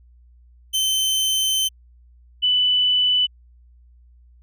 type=tone pair in turn; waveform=sawtooth / sine; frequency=3081 / 2988 Hz; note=G7 / F#7; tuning=-31 / +16 cents; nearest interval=minor second; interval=53 cents; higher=first; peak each=-15 dBFS; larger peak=neither; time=0.73-1.69 / 2.42-3.27 s; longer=first; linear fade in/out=20 ms; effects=added 60 Hz sine -48 dBFS peak until 4.42 s